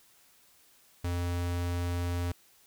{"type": "tone", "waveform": "square", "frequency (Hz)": 87.5, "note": "F2", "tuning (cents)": 4, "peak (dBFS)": -30, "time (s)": [1.04, 2.32], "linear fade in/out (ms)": 5, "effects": ["white hiss -62 dBFS RMS until 2.66 s"]}